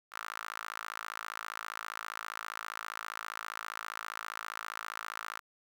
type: tone with high-pass filter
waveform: sawtooth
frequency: 55 Hz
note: A1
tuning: in tune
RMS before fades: -42 dBFS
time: 0.11-5.41 s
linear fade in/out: 50 ms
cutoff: 1300 Hz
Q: 4.1
effects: 10-bit